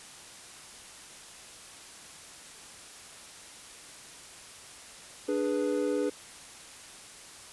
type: chord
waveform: triangle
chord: G# diminished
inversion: second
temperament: equal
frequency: 293.7 / 415.3 / 493.9 Hz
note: D4 / G#4 / B4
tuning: 0 / 0 / 0 cents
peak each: -29 dBFS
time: 5.28-6.1 s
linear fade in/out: 10 ms
effects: white hiss -48 dBFS RMS until 7.52 s + resampled to 24000 Hz